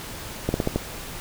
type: slowing click train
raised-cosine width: 2 ms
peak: -8 dBFS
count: 5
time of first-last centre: 0.49-0.76 s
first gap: 51 ms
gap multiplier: 1.19
effects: pink hiss -36 dBFS RMS until 1.2 s